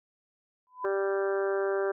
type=tone with exponential growth; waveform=sine; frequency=1003 Hz; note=B5; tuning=26 cents sharp; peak=-28 dBFS; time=0.67-0.85 s; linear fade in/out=0 ms; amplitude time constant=37 ms
type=harmonic tone; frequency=196 Hz; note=G3; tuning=in tune; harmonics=2 / 3 / 4 / 5 / 6 / 7 / 8 / 9; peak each=-27 / -33 / -40 / -44 / -41 / -42 / -39 / -51 dBFS; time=0.84-1.92 s; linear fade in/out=10 ms
effects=none